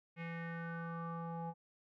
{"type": "tone with low-pass filter sweep", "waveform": "square", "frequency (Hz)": 167.2, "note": "E3", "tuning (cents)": 25, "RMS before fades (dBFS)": -43, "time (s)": [0.16, 1.54], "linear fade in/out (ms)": 50, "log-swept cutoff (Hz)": [2300, 840], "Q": 4.9, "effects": []}